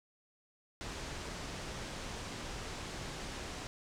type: low-pass noise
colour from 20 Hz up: pink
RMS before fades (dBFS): -43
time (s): 0.81-3.67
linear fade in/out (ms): 0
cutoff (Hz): 7800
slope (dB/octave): 24
effects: none